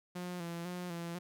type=tone with vibrato; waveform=sawtooth; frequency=174.2 Hz; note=F3; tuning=4 cents flat; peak=-35 dBFS; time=0.15-1.19 s; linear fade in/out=10 ms; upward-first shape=square; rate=2 Hz; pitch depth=44 cents each way; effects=none